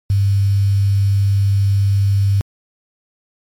sine tone with quantisation, 99.2 Hz, G2, 21 cents sharp, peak -11 dBFS, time 0.1-2.41 s, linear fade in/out 0 ms, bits 6, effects MP3 64 kbps

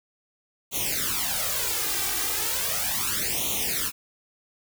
white noise with flanger, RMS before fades -27 dBFS, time 0.71-3.92 s, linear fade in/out 50 ms, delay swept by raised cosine 0.3 to 2.6 ms, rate 0.36 Hz, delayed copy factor +1, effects none

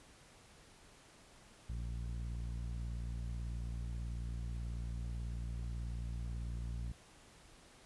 sawtooth tone with low-pass filter, 58.3 Hz, A#1, 1 cent sharp, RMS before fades -41 dBFS, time 1.69-6.92 s, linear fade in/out 5 ms, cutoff 140 Hz, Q 0.96, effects pink hiss -61 dBFS RMS until 7.85 s + resampled to 24000 Hz

